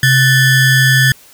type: ring-modulated tone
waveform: square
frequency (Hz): 814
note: G#5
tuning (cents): -35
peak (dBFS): -5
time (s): 0.03-1.12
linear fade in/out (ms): 2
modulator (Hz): 946
effects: white hiss -43 dBFS RMS until 1.33 s